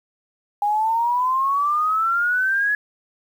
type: exponential sweep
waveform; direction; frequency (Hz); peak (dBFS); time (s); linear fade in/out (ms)
sine; up; 814 to 1700; -17; 0.62-2.75; 2
effects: 8-bit